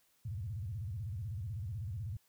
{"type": "tone with vibrato", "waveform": "sine", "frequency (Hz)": 100.1, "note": "G2", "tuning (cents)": 37, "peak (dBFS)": -37, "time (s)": [0.25, 2.17], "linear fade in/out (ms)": 5, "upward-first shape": "square", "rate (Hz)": 16, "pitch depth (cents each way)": 260, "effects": ["white hiss -72 dBFS RMS until 2.28 s"]}